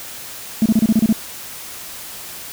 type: tone bursts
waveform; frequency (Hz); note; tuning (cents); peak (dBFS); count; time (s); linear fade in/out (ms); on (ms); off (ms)
sine; 220; A3; 0; -8; 8; 0.62-1.127; 2; 38; 29
effects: tanh soft clip ceiling -7 dBFS + white hiss -33 dBFS RMS until 2.52 s